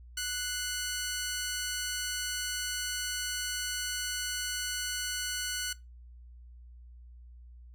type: tone pair together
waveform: 10% pulse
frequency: 1480 / 2093 Hz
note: F#6 / C7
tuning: 0 / 0 cents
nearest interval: tritone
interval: 600 cents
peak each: -24 / -33 dBFS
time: 0.17-5.73 s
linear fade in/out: 5 ms
effects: noise-tail reverb RT60 0.2 s tail -19 dB re dry + added 60 Hz sine -48 dBFS peak until 7.74 s